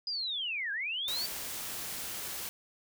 sine linear two-way sweep, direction down then up, 4978 to 1568 to 4667 Hz, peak -32 dBFS, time 0.07-1.26 s, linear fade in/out 2 ms, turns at 0.72 s
white noise, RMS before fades -39 dBFS, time 1.08-2.49 s, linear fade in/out 0 ms
effects none

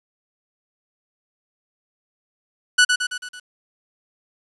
sawtooth tone with echo, 1480 Hz, F#6, in tune, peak -7 dBFS, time 2.78-2.85 s, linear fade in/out 10 ms, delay 110 ms, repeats 5, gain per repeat -5 dB, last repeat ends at 3.4 s, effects resampled to 24000 Hz + 8-bit

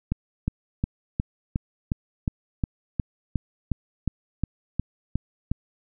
click train, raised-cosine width 5 ms, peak -11 dBFS, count 16, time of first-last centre 0.12-5.516 s, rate 2.78 Hz, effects none

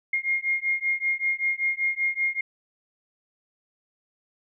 sine beating tone pair, 2131 / 2136.2 Hz, C7 / C7, +31 / +35 cents, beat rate 5.2 Hz, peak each -26 dBFS, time 0.13-2.41 s, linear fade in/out 5 ms, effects none

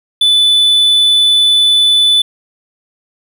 triangle tone, 3490 Hz, A7, 15 cents flat, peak -5 dBFS, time 0.21-2.22 s, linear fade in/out 5 ms, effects none

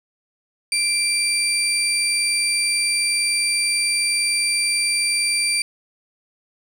sine tone cluster, 2365 / 4691 / 9110 Hz, D7 / D8 / C#9, +12 / -3 / +46 cents, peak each -21 dBFS, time 0.72-5.62 s, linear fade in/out 2 ms, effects tanh soft clip ceiling -12 dBFS + 7-bit

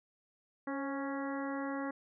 harmonic tone with a mistuned harmonic, 277.2 Hz, C#4, in tune, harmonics 1 / 2 / 3 / 4 / 5 / 6 / 7, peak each -37 / -42 / -45 / -45 / -48 / -48 / -49 dBFS, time 0.67-1.91 s, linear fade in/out 5 ms, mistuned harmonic 2, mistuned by -39 cents, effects none

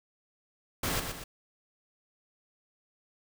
pink noise with echo, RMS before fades -31 dBFS, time 0.83-1 s, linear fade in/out 5 ms, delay 120 ms, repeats 2, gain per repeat -6 dB, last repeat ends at 1.24 s, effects none

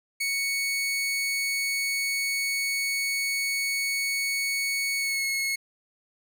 sawtooth tone with pitch glide, 2220 to 2183 Hz, C#7 to C#7, +2 to -27 cents, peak -22 dBFS, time 0.2-5.56 s, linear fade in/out 10 ms, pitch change -29 cents, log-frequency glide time 4.98-5.24 s, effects none

